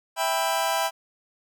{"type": "chord", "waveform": "sawtooth", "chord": "E minor", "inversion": "none", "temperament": "just", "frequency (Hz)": [659.3, 791.1, 988.9], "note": ["E5", "G5", "B5"], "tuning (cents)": [0, 16, 2], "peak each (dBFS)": [-23, -23, -23], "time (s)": [0.16, 0.91], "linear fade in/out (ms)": 50, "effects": []}